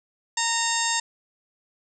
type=harmonic tone with a mistuned harmonic; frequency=922 Hz; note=A#5; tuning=19 cents flat; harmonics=1 / 2 / 3 / 4 / 5 / 6 / 7 / 8 / 9; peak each=-28 / -29 / -34 / -31 / -34 / -33 / -32 / -28 / -37 dBFS; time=0.37-1 s; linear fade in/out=5 ms; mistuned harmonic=6; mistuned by=-73 cents; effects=none